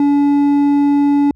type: tone with hard clipping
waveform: sine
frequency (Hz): 285.8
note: D4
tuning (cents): -47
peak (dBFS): -11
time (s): 0-1.31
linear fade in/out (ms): 2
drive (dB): 5
effects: added 69 Hz sine -45 dBFS peak until 1.35 s